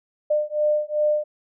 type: beating tone pair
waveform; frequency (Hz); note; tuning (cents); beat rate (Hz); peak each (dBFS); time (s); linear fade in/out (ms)
sine; 600 / 602.6; D5 / D5; +37 / +44; 2.6; -22; 0.3-1.24; 10
effects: none